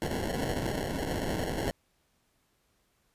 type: noise with sample-and-hold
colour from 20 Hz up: white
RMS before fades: -32 dBFS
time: 0.02-1.71 s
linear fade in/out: 0 ms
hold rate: 1225 Hz
effects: pink hiss -72 dBFS RMS until 3.14 s + resampled to 32000 Hz